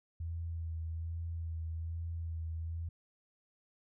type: tone with vibrato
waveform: sine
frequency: 82.41 Hz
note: E2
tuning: in tune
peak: -36 dBFS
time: 0.2-2.89 s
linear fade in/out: 5 ms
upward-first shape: sine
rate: 1.2 Hz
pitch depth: 25 cents each way
effects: none